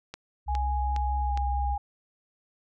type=click train; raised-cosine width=0.2 ms; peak=-20 dBFS; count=4; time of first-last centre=0.14-1.375 s; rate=2.43 Hz
type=tone with vibrato; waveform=sine; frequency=65.41 Hz; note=C2; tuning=in tune; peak=-26 dBFS; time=0.46-1.78 s; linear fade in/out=50 ms; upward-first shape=square; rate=4.6 Hz; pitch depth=16 cents each way
type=tone with pitch glide; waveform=sine; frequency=830.6 to 816.3 Hz; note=G#5 to G#5; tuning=0 to -30 cents; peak=-29 dBFS; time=0.48-1.78 s; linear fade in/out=5 ms; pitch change=-30 cents; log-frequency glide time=1.26-1.33 s
effects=none